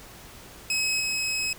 20% pulse tone with level steps, 2558 Hz, D#7, 47 cents sharp, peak -19 / -21 dBFS, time 0.7-1.53 s, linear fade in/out 2 ms, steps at 1 s, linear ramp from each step 2 ms, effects pink hiss -46 dBFS RMS until 1.58 s

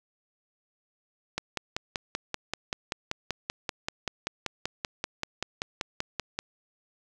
click train, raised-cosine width 0.2 ms, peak -12 dBFS, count 27, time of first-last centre 1.38-6.39 s, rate 5.19 Hz, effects none

